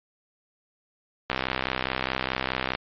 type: click train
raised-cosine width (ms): 0.3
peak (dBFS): -8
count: 95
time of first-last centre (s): 1.3-2.751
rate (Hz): 64.8
effects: low-pass 4000 Hz 12 dB/octave + MP3 32 kbps